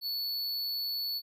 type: tone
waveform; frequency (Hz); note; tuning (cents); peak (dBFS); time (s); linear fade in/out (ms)
square; 4435; C#8; 0; -32; 0.01-1.22; 50
effects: none